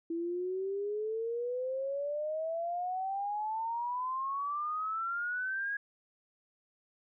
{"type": "exponential sweep", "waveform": "sine", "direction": "up", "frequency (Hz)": [329.6, 1661.2], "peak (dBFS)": -32, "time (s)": [0.1, 5.77], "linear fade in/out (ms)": 5, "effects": []}